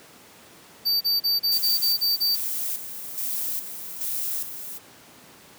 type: tone bursts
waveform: square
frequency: 4623 Hz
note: D8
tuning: 28 cents flat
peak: -20 dBFS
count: 8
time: 0.85-2.361 s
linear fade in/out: 20 ms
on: 160 ms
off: 33 ms
type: noise with tremolo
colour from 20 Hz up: violet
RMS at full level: -28 dBFS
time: 1.51-4.79 s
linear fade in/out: 20 ms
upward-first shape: square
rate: 1.2 Hz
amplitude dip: 60%
effects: pink hiss -49 dBFS RMS until 5.58 s + high-pass 150 Hz 12 dB/octave